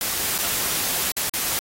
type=noise with dropouts; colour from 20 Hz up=white; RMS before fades=-24 dBFS; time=0.01-1.59 s; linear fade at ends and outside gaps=1 ms; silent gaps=0.381-0.386 / 1.118-1.167 / 1.295-1.337 s; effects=AAC 48 kbps